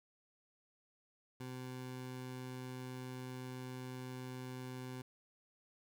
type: tone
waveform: 20% pulse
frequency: 127.7 Hz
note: C3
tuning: 42 cents flat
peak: -39 dBFS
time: 1.4-5.02 s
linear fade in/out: 5 ms
effects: none